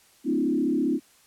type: tone with frequency modulation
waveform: sine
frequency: 285.9 Hz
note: D4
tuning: 46 cents flat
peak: -21 dBFS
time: 0.24-1 s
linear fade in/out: 50 ms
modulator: 35 Hz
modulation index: 1.6
effects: white hiss -58 dBFS RMS until 1.26 s + low-pass 12000 Hz 12 dB/octave